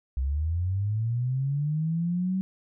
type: linear sweep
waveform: sine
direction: up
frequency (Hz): 62.9 to 191.5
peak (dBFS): -24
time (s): 0.17-2.41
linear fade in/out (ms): 0
effects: none